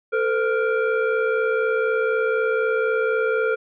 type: tone with frequency modulation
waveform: sine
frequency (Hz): 444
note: A4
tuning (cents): +16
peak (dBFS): -18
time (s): 0.12-3.56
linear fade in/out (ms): 20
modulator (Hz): 952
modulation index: 1.1
effects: none